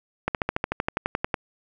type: slowing click train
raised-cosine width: 0.5 ms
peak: -8 dBFS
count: 14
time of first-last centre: 0.28-1.342 s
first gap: 68 ms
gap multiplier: 1.03
effects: none